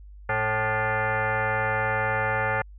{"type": "tone with frequency modulation", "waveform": "sine", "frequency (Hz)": 440, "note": "A4", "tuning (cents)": 0, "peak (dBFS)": -22, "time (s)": [0.29, 2.62], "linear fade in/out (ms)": 5, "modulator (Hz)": 328, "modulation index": 4.9, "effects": ["added 50 Hz sine -42 dBFS peak until 2.78 s"]}